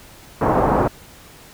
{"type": "low-pass noise", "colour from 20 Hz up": "white", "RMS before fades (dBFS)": -17, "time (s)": [0.41, 0.88], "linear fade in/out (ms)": 5, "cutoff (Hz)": 1000, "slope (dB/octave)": 24, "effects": ["pink hiss -44 dBFS RMS until 1.53 s"]}